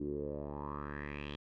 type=tone with low-pass filter sweep; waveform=10% pulse; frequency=72.6 Hz; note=D2; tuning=19 cents flat; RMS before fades=-41 dBFS; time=0-1.36 s; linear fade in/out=10 ms; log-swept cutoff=310 to 3400 Hz; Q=5.1; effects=none